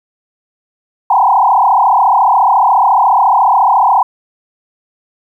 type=tone with frequency modulation; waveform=sine; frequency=880 Hz; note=A5; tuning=in tune; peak=-6 dBFS; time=1.1-4.03 s; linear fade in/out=5 ms; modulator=34.2 Hz; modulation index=3.9; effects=8-bit